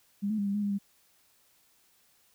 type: tone with pitch steps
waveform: sine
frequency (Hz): 201.7 / 216.3 / 201.7 / 199.2 / 207.3 / 202.5 / 199.4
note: G3 / A3 / G3 / G3 / G#3 / G#3 / G3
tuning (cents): +50 / -29 / +50 / +28 / -3 / -43 / +30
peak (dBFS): -27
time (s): 0.22-0.787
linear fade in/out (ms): 20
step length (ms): 81
effects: white hiss -66 dBFS RMS until 2.34 s